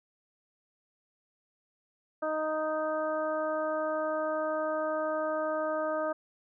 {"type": "harmonic tone", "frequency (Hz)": 310.9, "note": "D#4", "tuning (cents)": -1, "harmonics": [1, 2, 3, 4, 5], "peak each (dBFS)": [-38, -30, -40, -36, -41], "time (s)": [2.22, 6.13], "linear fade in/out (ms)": 10, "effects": []}